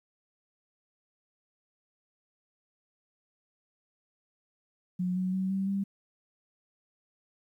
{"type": "tone with pitch steps", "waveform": "sine", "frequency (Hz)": [181.2, 185.01, 188.89, 192.86, 196.92], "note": ["F#3", "F#3", "F#3", "G3", "G3"], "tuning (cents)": [-36, 0, 36, -28, 8], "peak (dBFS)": -27, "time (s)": [4.99, 5.84], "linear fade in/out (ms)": 10, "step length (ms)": 170, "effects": ["11-bit"]}